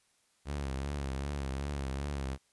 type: tone with vibrato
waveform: sawtooth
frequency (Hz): 69.3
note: C#2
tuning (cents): 0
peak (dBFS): -30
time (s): 0.45-2.38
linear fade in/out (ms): 50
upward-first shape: triangle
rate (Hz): 2.6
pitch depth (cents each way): 92
effects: white hiss -71 dBFS RMS until 2.52 s + resampled to 24000 Hz